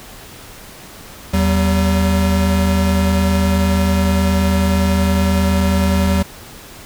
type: tone pair together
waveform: square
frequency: 80.3 / 190.99 Hz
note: E2 / G3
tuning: -45 / -45 cents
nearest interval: octave + minor third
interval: 1500 cents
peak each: -16 dBFS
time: 1.33-6.23 s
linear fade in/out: 10 ms
effects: pink hiss -37 dBFS RMS until 6.85 s